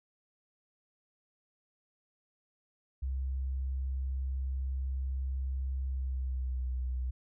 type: tone with pitch glide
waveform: sine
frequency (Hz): 66 to 63.09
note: C2 to B1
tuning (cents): +16 to +38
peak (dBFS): -31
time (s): 3.02-7.11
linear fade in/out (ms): 10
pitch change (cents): -78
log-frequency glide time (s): 5.86-6.67
effects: none